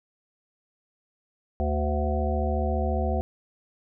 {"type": "harmonic tone with a mistuned harmonic", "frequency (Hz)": 74.4, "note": "D2", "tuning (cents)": 23, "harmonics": [1, 3, 5, 7, 9, 10], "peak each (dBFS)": [-25, -32, -34, -33, -32, -33], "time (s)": [1.6, 3.21], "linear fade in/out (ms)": 0, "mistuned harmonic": 7, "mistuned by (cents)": -26, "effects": []}